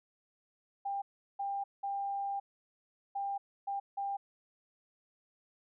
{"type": "tone bursts at uneven times", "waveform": "sine", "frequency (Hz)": 796, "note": "G5", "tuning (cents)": 26, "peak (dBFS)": -33, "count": 6, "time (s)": [[0.85, 1.02], [1.39, 1.64], [1.83, 2.4], [3.15, 3.38], [3.67, 3.8], [3.97, 4.17]], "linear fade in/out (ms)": 10, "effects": []}